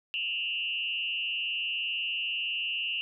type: tone with frequency modulation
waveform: sine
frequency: 2794 Hz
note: F7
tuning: in tune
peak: -29 dBFS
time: 0.14-3.01 s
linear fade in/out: 0 ms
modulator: 167 Hz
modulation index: 0.99
effects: none